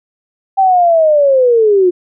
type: linear sweep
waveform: sine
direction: down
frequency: 784 to 349.2 Hz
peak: -6 dBFS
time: 0.57-1.91 s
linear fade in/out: 20 ms
effects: none